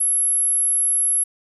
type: tone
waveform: sine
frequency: 11175 Hz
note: F9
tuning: in tune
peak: -16 dBFS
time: 0-1.24 s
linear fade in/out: 10 ms
effects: none